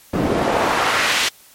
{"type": "noise with band-pass filter sweep", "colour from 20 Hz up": "pink", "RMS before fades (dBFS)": -18, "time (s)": [0.13, 1.29], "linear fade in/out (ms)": 10, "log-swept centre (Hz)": [260, 3400], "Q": 0.91, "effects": ["white hiss -48 dBFS RMS until 1.54 s", "MP3 64 kbps"]}